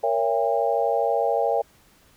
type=chord; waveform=sine; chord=A# diminished seventh; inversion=none; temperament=just; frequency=466.2 / 559.4 / 671.3 / 805.5 Hz; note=A#4 / C#5 / E5 / G5; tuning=0 / +16 / +31 / +47 cents; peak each=-25 dBFS; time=0.03-1.62 s; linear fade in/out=10 ms; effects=pink hiss -57 dBFS RMS until 2.16 s